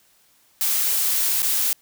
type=noise with dropouts; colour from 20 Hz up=blue; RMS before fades=-21 dBFS; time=0.61-1.73 s; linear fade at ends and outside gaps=1 ms; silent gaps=1.421-1.428 s; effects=white hiss -59 dBFS RMS until 1.81 s